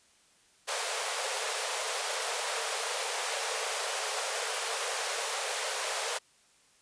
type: high-pass noise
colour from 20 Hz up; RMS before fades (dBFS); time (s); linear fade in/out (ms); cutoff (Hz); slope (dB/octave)
pink; -33; 0.67-6.19; 20; 430; 96
effects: white hiss -64 dBFS RMS until 6.81 s + resampled to 22050 Hz